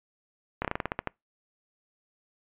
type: slowing click train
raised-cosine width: 0.5 ms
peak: -13 dBFS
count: 10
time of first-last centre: 0.62-1.073 s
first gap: 27 ms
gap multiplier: 1.15
effects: noise-tail reverb RT60 0.2 s tail -26 dB re dry + resampled to 8000 Hz